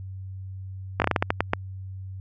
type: slowing click train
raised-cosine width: 0.5 ms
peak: -5 dBFS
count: 10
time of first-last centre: 1-1.534 s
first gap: 19 ms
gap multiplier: 1.27
effects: added 95 Hz sine -34 dBFS peak until 2.2 s